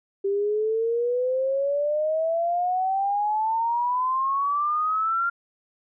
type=exponential sweep; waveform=sine; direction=up; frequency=392 to 1396.9 Hz; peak=-21 dBFS; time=0.24-5.3 s; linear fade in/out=10 ms; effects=none